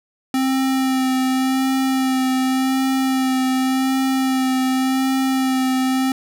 square tone with vibrato, 262.2 Hz, C4, 4 cents sharp, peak -17 dBFS, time 0.34-6.12 s, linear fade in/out 2 ms, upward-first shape sine, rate 0.88 Hz, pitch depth 18 cents each way, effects none

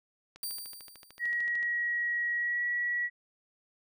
click train, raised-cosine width 0.2 ms, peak -32 dBFS, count 18, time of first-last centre 0.36-1.629 s, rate 13.4 Hz
10% pulse tone with exponential decay, 4667 Hz, D8, 12 cents flat, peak -26 dBFS, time 0.43-1.49 s, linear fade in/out 1 ms, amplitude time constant 230 ms
sine tone with pitch glide, 1907 to 1930.3 Hz, A#6 to B6, +39 to -40 cents, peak -28 dBFS, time 1.19-3.1 s, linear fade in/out 50 ms, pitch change +21 cents, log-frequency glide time 2.36-2.63 s
effects none

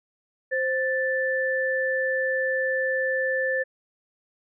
sine tone pair together, 523.3 / 1760 Hz, C5 / A6, 0 / 0 cents, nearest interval octave + major sixth, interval 2100 cents, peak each -25 dBFS, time 0.51-3.64 s, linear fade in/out 20 ms, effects none

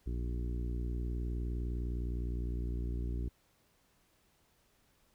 harmonic tone, 59.7 Hz, A#1, 42 cents sharp, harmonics 1 / 2 / 3 / 4 / 5 / 6 / 7, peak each -34 / -43 / -48 / -49 / -48 / -50 / -55 dBFS, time 0.06-3.29 s, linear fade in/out 10 ms, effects pink hiss -71 dBFS RMS until 5.14 s

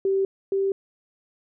sine tone pair in turn, 387.9 / 390.4 Hz, G4 / G4, -18 / -7 cents, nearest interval unison, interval 11 cents, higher second, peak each -19 / -20 dBFS, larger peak first, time 0.05-0.25 / 0.52-0.72 s, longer neither, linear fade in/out 2 ms, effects none

